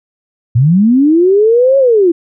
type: linear two-way sweep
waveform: sine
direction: up then down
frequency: 109.8 to 554.4 to 325.1 Hz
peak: -5 dBFS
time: 0.55-2.12 s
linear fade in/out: 10 ms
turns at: 1.78 s
effects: none